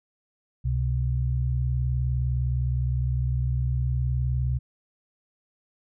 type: tone pair together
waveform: sine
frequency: 67.12 / 126.7 Hz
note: C2 / B2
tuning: +45 / +45 cents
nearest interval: major seventh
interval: 1100 cents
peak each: -25 dBFS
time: 0.64-4.59 s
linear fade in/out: 20 ms
effects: none